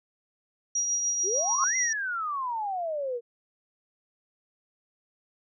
sine tone with tremolo, 5740 Hz, F8, 47 cents sharp, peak -23 dBFS, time 0.75-1.93 s, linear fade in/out 5 ms, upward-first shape triangle, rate 6.8 Hz, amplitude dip 40%
sine exponential two-way sweep, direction up then down, 337 to 2093 to 461.7 Hz, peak -28 dBFS, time 1.23-3.21 s, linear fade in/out 50 ms, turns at 1.76 s
sine tone with exponential growth, 1084 Hz, C#6, 39 cents flat, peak -21 dBFS, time 1.35-1.64 s, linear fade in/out 1 ms, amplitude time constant 63 ms
effects none

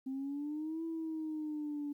sine exponential two-way sweep, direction up then down, 261.6 to 329.6 to 287.8 Hz, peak -35 dBFS, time 0.06-1.93 s, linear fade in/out 10 ms, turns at 0.84 s, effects tanh soft clip ceiling -32 dBFS + 12-bit

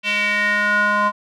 square tone with band-pass filter sweep, 207.2 Hz, G#3, 4 cents flat, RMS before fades -18 dBFS, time 0.03-1.12 s, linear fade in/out 50 ms, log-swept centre 2700 to 1100 Hz, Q 4.8, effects none

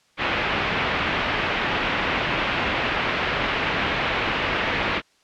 white low-pass noise, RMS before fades -24 dBFS, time 0.17-5.02 s, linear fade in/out 50 ms, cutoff 2800 Hz, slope 24 dB/octave, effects white hiss -61 dBFS RMS until 5.23 s + low-pass 6000 Hz 12 dB/octave

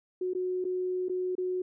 sine tone with dropouts, 366.4 Hz, F#4, 17 cents flat, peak -28 dBFS, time 0.21-1.62 s, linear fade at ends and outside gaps 5 ms, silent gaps 0.335-0.349 / 0.643-0.65 / 1.085-1.095 / 1.353-1.38 s, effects none

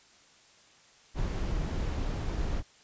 brown noise, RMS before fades -31 dBFS, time 1.14-2.63 s, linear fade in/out 50 ms, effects white hiss -59 dBFS RMS until 2.83 s + resampled to 16000 Hz

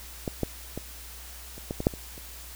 clicks, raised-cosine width 2 ms, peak -15 / -12 / -19 / -29 / -17 / -17 / -6 / -26 / -30 dBFS, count 9, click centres 0.278 / 0.433 / 0.776 / 1.58 / 1.709 / 1.804 / 1.869 / 1.938 / 2.179 s, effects added 60 Hz sine -45 dBFS peak until 2.55 s + white hiss -45 dBFS RMS until 2.55 s

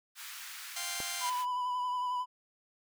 pink high-pass noise, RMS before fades -45 dBFS, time 0.15-1.46 s, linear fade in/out 50 ms, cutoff 1300 Hz, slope 24 dB/octave
5% pulse chord, F suspended second, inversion none, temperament just, 698.5 / 785.8 / 1047.7 Hz, F5 / G5 / C6, 0 / +4 / +2 cents, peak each -30 dBFS, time 0.76-1.3 s, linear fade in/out 5 ms
click, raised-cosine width 1 ms, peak -26 dBFS, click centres 1.003 s
triangle tone with vibrato, 994 Hz, B5, 11 cents sharp, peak -29 dBFS, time 1.2-2.26 s, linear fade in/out 50 ms, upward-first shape sine, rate 11 Hz, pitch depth 23 cents each way
effects none

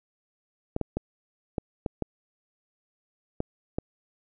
clicks, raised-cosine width 2 ms, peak -14 dBFS, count 8, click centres 0.764 / 0.813 / 0.97 / 1.582 / 1.862 / 2.023 / 3.404 / 3.785 s, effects none

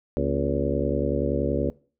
harmonic tone with a mistuned harmonic, 70.5 Hz, C#2, 30 cents sharp, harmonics 1 / 2 / 3 / 4 / 5 / 6 / 7 / 8, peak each -30 / -30 / -30 / -30 / -30 / -30 / -30 / -30 dBFS, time 0.17-1.7 s, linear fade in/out 0 ms, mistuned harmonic 3, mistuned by +150 cents, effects noise-tail reverb RT60 0.4 s tail -22 dB re dry

